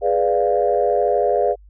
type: chord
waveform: sine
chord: G# diminished seventh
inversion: none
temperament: equal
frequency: 415.3 / 493.9 / 587.3 / 698.5 Hz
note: G#4 / B4 / D5 / F5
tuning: 0 / 0 / 0 / 0 cents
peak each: -20 dBFS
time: 0.01-1.56 s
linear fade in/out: 50 ms
effects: tanh soft clip ceiling -5 dBFS + added 50 Hz sine -43 dBFS peak until 1.69 s